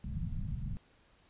pink low-pass noise, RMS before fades -37 dBFS, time 0.04-0.77 s, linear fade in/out 0 ms, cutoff 200 Hz, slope 48 dB/octave, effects pink hiss -66 dBFS RMS until 1.29 s + resampled to 8000 Hz

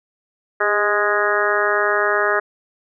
harmonic tone with a mistuned harmonic, 207.7 Hz, G#3, in tune, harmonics 2 / 3 / 4 / 5 / 6 / 7 / 8 / 9, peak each -22 / -23 / -28 / -27 / -22 / -24 / -22 / -26 dBFS, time 0.6-2.4 s, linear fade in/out 10 ms, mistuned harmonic 2, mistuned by -27 cents, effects none

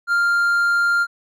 triangle tone, 1396.9 Hz, F6, in tune, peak -13 dBFS, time 0.07-1.07 s, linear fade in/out 50 ms, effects none

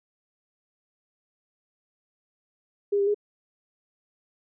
sine tone with pitch steps, 405.5 / 399.1 / 413.8 Hz, G#4 / G4 / G#4, -41 / +31 / -6 cents, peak -20 dBFS, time 2.92-3.145 s, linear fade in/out 10 ms, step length 75 ms, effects none

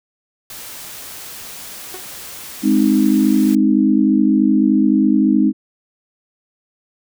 white noise, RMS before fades -33 dBFS, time 0.5-3.55 s, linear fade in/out 2 ms
sawtooth tone with exponential decay, 370 Hz, F#4, in tune, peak -24 dBFS, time 1.94-2.07 s, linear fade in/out 2 ms, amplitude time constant 28 ms
sine chord, Ab major, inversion none, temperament equal, 207.7 / 261.6 / 311.1 Hz, Ab3 / C4 / Eb4, 0 / 0 / 0 cents, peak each -15 dBFS, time 2.62-5.53 s, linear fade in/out 50 ms
effects none

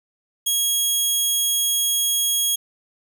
15% pulse tone, 3300 Hz, G#7, 12 cents flat, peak -11 dBFS, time 0.46-2.56 s, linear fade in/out 10 ms, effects none

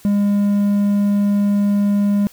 triangle tone, 203.2 Hz, G#3, 38 cents flat, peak -11 dBFS, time 0.05-2.27 s, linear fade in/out 0 ms, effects white hiss -47 dBFS RMS until 2.32 s

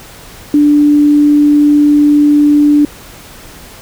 sine tone, 293.7 Hz, D4, in tune, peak -4 dBFS, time 0.54-2.85 s, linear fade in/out 2 ms, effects pink hiss -34 dBFS RMS until 3.81 s

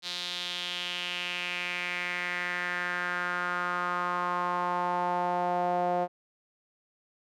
sawtooth tone with band-pass filter sweep, 177.5 Hz, F3, 28 cents sharp, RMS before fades -31 dBFS, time 0.02-6.08 s, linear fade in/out 50 ms, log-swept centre 4000 to 650 Hz, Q 3.7, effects none

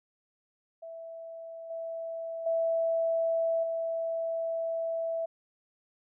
sine tone with level steps, 659.3 Hz, E5, in tune, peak -40 / -34 / -25 / -29 dBFS, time 0.82-5.26 s, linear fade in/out 10 ms, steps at 1.7 / 2.46 / 3.63 s, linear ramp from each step 5 ms, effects none

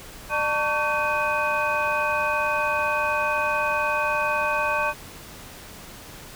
sine tone cluster, 599 / 896 / 1125 / 1536 / 2497 Hz, D5 / A5 / C#6 / G6 / D#7, +34 / +31 / +25 / -36 / +6 cents, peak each -27 dBFS, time 0.29-4.94 s, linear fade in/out 50 ms, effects tanh soft clip ceiling -11 dBFS + pink hiss -42 dBFS RMS until 6.35 s

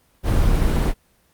brown noise, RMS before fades -17 dBFS, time 0.23-0.94 s, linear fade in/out 50 ms, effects pink hiss -60 dBFS RMS until 1.33 s + Opus 24 kbps

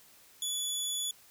20% pulse tone, 3427 Hz, A7, 46 cents flat, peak -26 dBFS, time 0.42-1.11 s, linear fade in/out 2 ms, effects white hiss -59 dBFS RMS until 1.3 s

